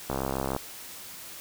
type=click train; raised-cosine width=1 ms; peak=-15 dBFS; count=32; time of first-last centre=0.1-0.564 s; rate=66.8 Hz; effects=white hiss -43 dBFS RMS until 1.4 s